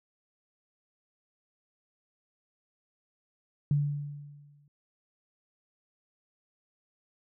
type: tone with exponential decay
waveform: sine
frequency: 144.9 Hz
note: D3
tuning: 23 cents flat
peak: -21 dBFS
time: 3.71-4.68 s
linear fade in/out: 2 ms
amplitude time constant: 210 ms
effects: none